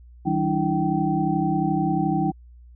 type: tone cluster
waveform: sine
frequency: 157.4 / 191.6 / 296 / 327.4 / 773 Hz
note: D#3 / G3 / D4 / E4 / G5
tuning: +20 / -39 / +14 / -12 / -24 cents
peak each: -26 dBFS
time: 0.25-2.32 s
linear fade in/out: 20 ms
effects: added 60 Hz sine -44 dBFS peak until 2.75 s